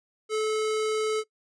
square tone, 433.3 Hz, A4, 27 cents flat, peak -25 dBFS, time 0.29-1.24 s, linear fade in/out 50 ms, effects noise-tail reverb RT60 0.1 s tail -21 dB re dry + resampled to 22050 Hz

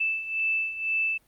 sine beating tone pair, 2637 / 2639 Hz, E7 / E7, 0 / +1 cents, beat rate 2 Hz, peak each -31 / -26 dBFS, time 0-1.18 s, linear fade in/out 10 ms, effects pink hiss -64 dBFS RMS until 1.27 s + Opus 48 kbps

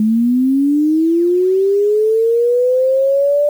sine linear sweep, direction up, 211.8 to 590 Hz, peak -10 dBFS, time 0-3.49 s, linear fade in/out 2 ms, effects 7-bit

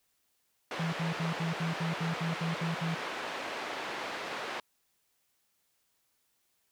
pink band-pass noise, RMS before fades -38 dBFS, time 0.71-4.6 s, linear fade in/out 2 ms, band 460 to 3000 Hz, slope 12 dB/octave
sine tone bursts, 164.81 Hz, E3, in tune, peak -30 dBFS, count 11, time 0.79-2.95 s, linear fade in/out 10 ms, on 140 ms, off 62 ms
effects white hiss -75 dBFS RMS until 6.71 s

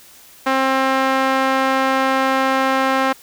sawtooth tone with band-pass filter, 265.6 Hz, C4, 26 cents sharp, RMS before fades -17 dBFS, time 0.46-3.13 s, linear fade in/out 10 ms, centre 1200 Hz, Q 0.9, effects white hiss -45 dBFS RMS until 3.22 s

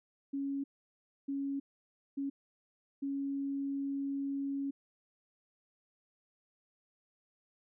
sine tone bursts at uneven times, 277.2 Hz, C#4, in tune, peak -33 dBFS, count 4, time 0.33-0.64 / 1.28-1.6 / 2.17-2.3 / 3.02-4.71 s, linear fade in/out 10 ms, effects none

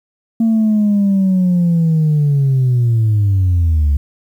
sine linear sweep, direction down, 228.4 to 69.3 Hz, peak -8 dBFS, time 0.4-3.97 s, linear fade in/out 5 ms, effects tanh soft clip ceiling -8 dBFS + 8-bit

